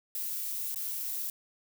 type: noise with dropouts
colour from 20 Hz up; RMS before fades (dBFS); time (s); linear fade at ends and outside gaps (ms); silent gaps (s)
violet; -35; 0.15-1.3; 1; 0.746-0.759
effects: none